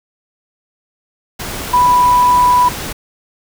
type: tone in noise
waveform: sine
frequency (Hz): 987.8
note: B5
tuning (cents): 0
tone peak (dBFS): -7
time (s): 1.73-2.69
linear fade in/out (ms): 10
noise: pink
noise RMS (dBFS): -24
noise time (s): 1.39-2.93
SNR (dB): +14
effects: none